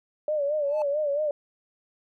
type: tone with vibrato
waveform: sine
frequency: 587.3 Hz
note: D5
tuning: in tune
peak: -23 dBFS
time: 0.28-1.31 s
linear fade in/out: 2 ms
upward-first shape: sine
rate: 4.5 Hz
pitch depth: 85 cents each way
type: tone with exponential growth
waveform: triangle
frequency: 869 Hz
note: A5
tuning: 22 cents flat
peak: -26 dBFS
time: 0.61-0.82 s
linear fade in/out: 1 ms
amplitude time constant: 45 ms
effects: none